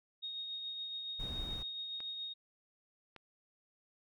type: tone with tremolo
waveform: sine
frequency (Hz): 3729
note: A#7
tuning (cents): 0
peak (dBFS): -38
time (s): 0.22-2.34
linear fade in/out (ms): 20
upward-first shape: triangle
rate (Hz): 7.1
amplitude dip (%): 35
type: noise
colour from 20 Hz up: brown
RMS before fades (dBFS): -43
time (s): 1.19-1.63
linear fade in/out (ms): 10
type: clicks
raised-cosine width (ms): 0.3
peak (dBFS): -34 / -35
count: 2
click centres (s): 2.004 / 3.163
effects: none